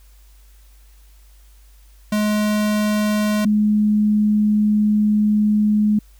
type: tone pair in turn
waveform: square / sine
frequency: 210.8 / 210.8 Hz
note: G#3 / G#3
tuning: +26 / +26 cents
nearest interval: unison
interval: 0 cents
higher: neither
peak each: -17 / -13 dBFS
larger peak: second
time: 2.12-3.45 / 3.45-5.99 s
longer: second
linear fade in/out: 5 ms
effects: added 50 Hz sine -45 dBFS peak until 6.19 s + white hiss -57 dBFS RMS until 6.19 s